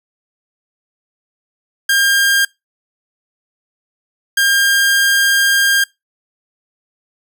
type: tone bursts at uneven times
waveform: sawtooth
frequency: 1606 Hz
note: G6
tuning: 41 cents sharp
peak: -7 dBFS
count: 2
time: 1.89-2.45 / 4.37-5.84 s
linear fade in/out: 5 ms
effects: noise-tail reverb RT60 0.2 s tail -24 dB re dry